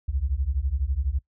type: beating tone pair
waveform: sine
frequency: 61.74 / 73.74 Hz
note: B1 / D2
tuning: 0 / +8 cents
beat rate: 12 Hz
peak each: -26 dBFS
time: 0.08-1.19 s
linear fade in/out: 10 ms
effects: noise-tail reverb RT60 0.1 s tail -20 dB re dry